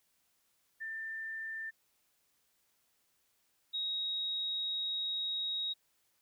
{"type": "tone pair in turn", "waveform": "sine", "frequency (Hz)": [1787, 3787], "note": ["A6", "A#7"], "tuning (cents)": [26, 27], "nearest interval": "octave + minor second", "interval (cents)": 1301, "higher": "second", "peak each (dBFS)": [-38, -33], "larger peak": "second", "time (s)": [[0.8, 1.71], [3.73, 5.74]], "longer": "second", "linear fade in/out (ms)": 20, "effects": ["white hiss -75 dBFS RMS until 6.21 s"]}